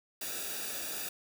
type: noise with comb filter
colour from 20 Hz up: white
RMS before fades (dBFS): -38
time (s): 0.21-1.09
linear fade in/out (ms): 5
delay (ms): 0.95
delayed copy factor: -0.7
effects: none